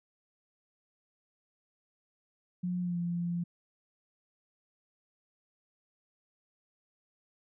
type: tone with pitch glide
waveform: sine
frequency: 179 to 172.8 Hz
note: F3 to F3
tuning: +43 to -18 cents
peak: -30 dBFS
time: 2.63-3.44 s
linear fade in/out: 10 ms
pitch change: -61 cents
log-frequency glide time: 2.81-2.98 s
effects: none